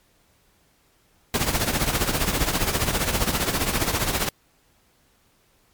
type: noise with tremolo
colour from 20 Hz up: pink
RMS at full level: -20 dBFS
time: 1.34-4.29 s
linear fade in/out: 2 ms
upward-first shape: triangle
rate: 15 Hz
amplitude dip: 75%
effects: pink hiss -62 dBFS RMS until 5.73 s + MP3 96 kbps